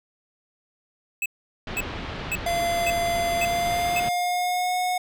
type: tone bursts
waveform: square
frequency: 2597 Hz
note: E7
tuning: 26 cents flat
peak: -24 dBFS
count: 6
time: 1.22-3.998 s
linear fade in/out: 2 ms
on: 38 ms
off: 510 ms
type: low-pass noise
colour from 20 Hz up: pink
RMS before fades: -33 dBFS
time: 1.67-4.09 s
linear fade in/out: 2 ms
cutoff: 3900 Hz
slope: 24 dB/octave
type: tone with pitch glide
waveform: square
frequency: 687 to 727.9 Hz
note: F5 to F#5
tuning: -29 to -29 cents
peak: -23 dBFS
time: 2.46-4.98 s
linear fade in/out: 5 ms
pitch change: +100 cents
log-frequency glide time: 3.34-4.75 s
effects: none